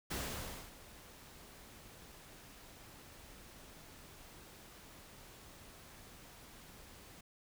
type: noise with ADSR envelope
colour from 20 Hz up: pink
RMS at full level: -39 dBFS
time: 0.1-7.21 s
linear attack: 15 ms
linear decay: 590 ms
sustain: -17 dB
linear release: 6 ms
effects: none